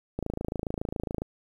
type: click train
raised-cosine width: 2 ms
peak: -17 dBFS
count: 29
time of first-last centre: 0.19-1.219 s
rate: 27.2 Hz
effects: 9-bit